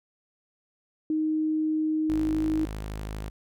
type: tone with pitch glide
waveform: sine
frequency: 311.6 to 313.9 Hz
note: D#4 to D#4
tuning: +3 to +15 cents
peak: -23 dBFS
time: 1.1-2.65 s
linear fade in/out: 2 ms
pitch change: +12 cents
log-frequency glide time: 1.9-2.49 s
type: tone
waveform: sawtooth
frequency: 52.5 Hz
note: G#1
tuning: 19 cents sharp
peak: -29 dBFS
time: 2.09-3.3 s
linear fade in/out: 10 ms
effects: none